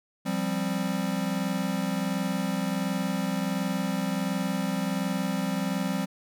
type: chord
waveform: square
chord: F suspended second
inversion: none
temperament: equal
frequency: 174.61 / 196 / 261.6 Hz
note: F3 / G3 / C4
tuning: 0 / 0 / 0 cents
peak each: -32 / -30 / -33 dBFS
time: 0.25-6.06 s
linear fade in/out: 20 ms
effects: none